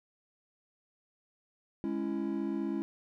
triangle chord, C# minor, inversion second, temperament just, 207.9 / 277.2 / 332.6 Hz, G#3 / C#4 / E4, +2 / 0 / +16 cents, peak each -34 / -34 / -33 dBFS, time 1.84-2.82 s, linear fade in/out 0 ms, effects none

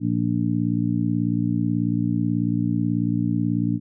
harmonic tone, 58.27 Hz, A#1, in tune, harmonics 2 / 3 / 4 / 5, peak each -25 / -25 / -25 / -25 dBFS, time 0-3.8 s, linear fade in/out 50 ms, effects none

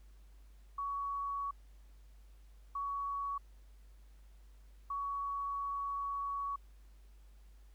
sine tone bursts at uneven times, 1123 Hz, C#6, 22 cents sharp, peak -35 dBFS, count 3, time 0.78-1.51 / 2.75-3.38 / 4.9-6.56 s, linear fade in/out 5 ms, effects added 50 Hz sine -55 dBFS peak until 7.74 s + pink hiss -72 dBFS RMS until 7.74 s

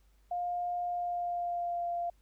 sine tone with pitch glide, 707 to 693.7 Hz, F5 to F5, +21 to -12 cents, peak -31 dBFS, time 0.31-2.1 s, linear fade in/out 5 ms, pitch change -33 cents, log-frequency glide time 0.86-1.89 s, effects added 50 Hz sine -62 dBFS peak until 2.21 s + pink hiss -73 dBFS RMS until 2.21 s

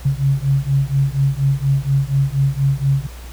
sine beating tone pair, 135.6 / 139.8 Hz, C#3 / C#3, -38 / +15 cents, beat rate 4.2 Hz, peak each -17 dBFS, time 0.05-3.07 s, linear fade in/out 10 ms, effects added 60 Hz sine -32 dBFS peak until 3.32 s + pink hiss -41 dBFS RMS until 3.32 s

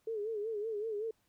sine tone with vibrato, 431 Hz, A4, 36 cents flat, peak -34 dBFS, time 0.07-1.11 s, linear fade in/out 5 ms, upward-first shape sine, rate 5.3 Hz, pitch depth 98 cents each way, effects pink hiss -75 dBFS RMS until 1.28 s

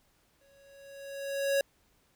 square tone with exponential growth, 554.4 Hz, C#5, in tune, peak -24 dBFS, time 0.41-1.61 s, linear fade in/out 2 ms, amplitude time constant 260 ms, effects pink hiss -69 dBFS RMS until 2.15 s

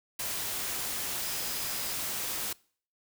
sine tone in noise, 4978 Hz, D#8, in tune, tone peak -43 dBFS, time 1.23-1.93 s, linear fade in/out 5 ms, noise white, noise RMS -34 dBFS, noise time 0.19-2.53 s, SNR -12 dB, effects noise-tail reverb RT60 0.5 s tail -24 dB re dry

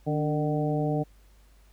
harmonic tone with a mistuned harmonic, 151.3 Hz, D#3, 48 cents flat, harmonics 1 / 2 / 3 / 4 / 5, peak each -27 / -30 / -32 / -33 / -34 dBFS, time 0.06-1.04 s, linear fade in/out 20 ms, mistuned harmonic 2, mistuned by -56 cents, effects added 50 Hz sine -54 dBFS peak until 1.72 s + pink hiss -64 dBFS RMS until 1.72 s

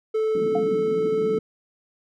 triangle tone, 437.3 Hz, A4, 11 cents flat, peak -18 dBFS, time 0.14-1.39 s, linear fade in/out 10 ms
pink band-pass noise, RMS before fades -31 dBFS, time 0.35-1.39 s, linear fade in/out 2 ms, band 160 to 340 Hz, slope 48 dB/octave
sine tone with exponential decay, 703 Hz, F5, 11 cents sharp, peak -21 dBFS, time 0.55-0.68 s, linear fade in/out 5 ms, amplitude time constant 28 ms
effects none

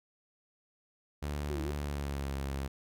sawtooth tone with pitch glide, 73 to 68.51 Hz, D2 to C#2, -10 to -20 cents, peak -30 dBFS, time 1.22-2.68 s, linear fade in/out 10 ms, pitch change -110 cents, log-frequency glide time 1.77-2.35 s
sine exponential two-way sweep, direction down then up, 385 to 311.1 to 385 Hz, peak -38 dBFS, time 1.5-1.71 s, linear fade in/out 0 ms, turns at 1.62 s
effects none

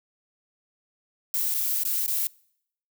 violet noise with dropouts, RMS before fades -26 dBFS, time 1.34-2.27 s, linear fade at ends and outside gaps 1 ms, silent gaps 1.541-1.546 / 1.835-1.851 / 2.063-2.079 s, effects noise-tail reverb RT60 0.7 s tail -25 dB re dry

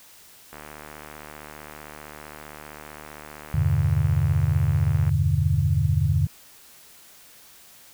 click train, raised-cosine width 0.5 ms, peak -24 dBFS, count 345, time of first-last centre 0.53-5.092 s, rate 75.4 Hz
sine chord, E minor seventh, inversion none, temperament equal, 82.41 / 98 / 123.47 / 146.83 Hz, E2 / G2 / B2 / D3, 0 / 0 / 0 / 0 cents, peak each -24 / -23 / -26 / -23 dBFS, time 3.54-6.27 s, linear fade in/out 5 ms
effects white hiss -50 dBFS RMS until 7.93 s

